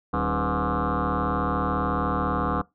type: tone with frequency modulation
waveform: sine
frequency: 493.9 Hz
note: B4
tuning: in tune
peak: -21 dBFS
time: 0.13-2.62 s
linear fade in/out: 10 ms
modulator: 114 Hz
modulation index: 7.2
effects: noise-tail reverb RT60 0.2 s tail -22 dB re dry + tanh soft clip ceiling -17 dBFS